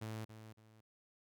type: tone with echo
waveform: sawtooth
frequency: 109.8 Hz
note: A2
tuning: 3 cents flat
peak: -38 dBFS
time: 0.01-0.25 s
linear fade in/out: 10 ms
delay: 280 ms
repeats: 2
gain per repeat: -10 dB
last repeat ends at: 0.81 s
effects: none